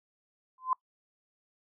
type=tone with exponential growth; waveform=sine; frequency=1029 Hz; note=C6; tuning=29 cents flat; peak=-21 dBFS; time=0.58-0.73 s; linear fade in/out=2 ms; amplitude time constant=31 ms; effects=noise-tail reverb RT60 0.1 s tail -23 dB re dry